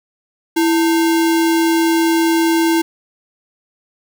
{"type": "tone with sample-and-hold", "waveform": "sine", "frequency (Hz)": 330, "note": "E4", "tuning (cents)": 2, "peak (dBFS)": -11, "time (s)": [0.56, 2.82], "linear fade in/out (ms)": 10, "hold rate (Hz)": 1225, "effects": []}